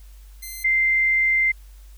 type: tone pair in turn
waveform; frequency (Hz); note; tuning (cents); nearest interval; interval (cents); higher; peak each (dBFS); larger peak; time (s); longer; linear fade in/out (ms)
5% pulse / sine; 2072 / 2086; C7 / C7; -17 / -6; unison; 11; second; -23 / -16; second; 0.42-0.64 / 0.64-1.52; second; 10
effects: added 49 Hz sine -41 dBFS peak until 1.97 s + white hiss -57 dBFS RMS until 1.97 s